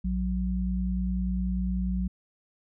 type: tone pair together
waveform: sine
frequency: 58.27 / 185 Hz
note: A#1 / F#3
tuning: 0 / 0 cents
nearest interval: octave + minor sixth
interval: 2000 cents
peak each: -28 dBFS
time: 0.04-2.08 s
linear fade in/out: 10 ms
effects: none